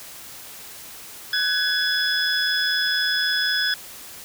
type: tone cluster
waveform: sine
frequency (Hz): 1509 / 1673 / 3405 / 5080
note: F#6 / G#6 / G#7 / D#8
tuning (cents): +34 / +12 / +42 / +35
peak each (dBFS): -25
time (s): 1.33-3.74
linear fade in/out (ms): 2
effects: white hiss -40 dBFS RMS until 4.24 s